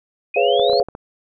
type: exponential sweep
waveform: sine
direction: up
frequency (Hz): 2448 to 4465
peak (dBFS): -23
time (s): 0.34-0.8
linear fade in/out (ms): 5
type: chord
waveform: sine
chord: C# dominant seventh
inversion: second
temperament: just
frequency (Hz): 415.8 / 498.9 / 554.4 / 693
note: G#4 / B4 / C#5 / E#5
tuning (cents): +2 / +17 / 0 / -14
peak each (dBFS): -19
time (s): 0.36-0.83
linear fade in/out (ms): 5
type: clicks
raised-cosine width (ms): 1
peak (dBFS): -18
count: 6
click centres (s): 0.596 / 0.697 / 0.732 / 0.8 / 0.886 / 0.951
effects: none